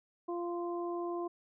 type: harmonic tone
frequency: 346.6 Hz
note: F4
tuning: 13 cents flat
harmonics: 1 / 2 / 3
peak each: -35 / -42 / -43 dBFS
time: 0.28-1.28 s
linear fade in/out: 10 ms
effects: none